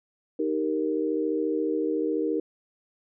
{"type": "chord", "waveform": "sine", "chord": "Eb major", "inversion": "none", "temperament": "equal", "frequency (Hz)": [311.1, 392, 466.2], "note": ["Eb4", "G4", "Bb4"], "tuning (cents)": [0, 0, 0], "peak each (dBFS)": [-27, -30, -28], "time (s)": [0.39, 2.4], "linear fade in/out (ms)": 5, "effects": []}